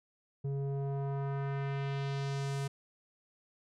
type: tone with low-pass filter sweep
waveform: square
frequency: 138.59 Hz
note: C#3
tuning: in tune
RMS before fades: -35 dBFS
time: 0.44-2.68 s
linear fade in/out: 10 ms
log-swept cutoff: 340 to 10000 Hz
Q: 1.2
effects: none